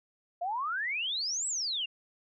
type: exponential two-way sweep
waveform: sine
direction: up then down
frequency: 670 to 8030 to 2712 Hz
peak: -30 dBFS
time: 0.41-1.86 s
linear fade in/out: 10 ms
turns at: 1.47 s
effects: none